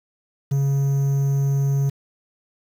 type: tone with quantisation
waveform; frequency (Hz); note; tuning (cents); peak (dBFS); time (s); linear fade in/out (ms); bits
triangle; 138.59; C#3; 0; -15; 0.51-1.9; 10; 7
effects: none